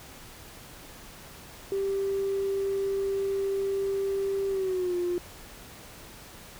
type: tone with pitch glide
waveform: triangle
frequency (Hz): 392 to 353.3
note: G4 to F4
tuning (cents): 0 to +20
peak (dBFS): -22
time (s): 1.72-5.18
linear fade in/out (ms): 0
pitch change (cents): -180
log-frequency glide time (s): 4.49-4.96
effects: tanh soft clip ceiling -23 dBFS + pink hiss -47 dBFS RMS until 6.59 s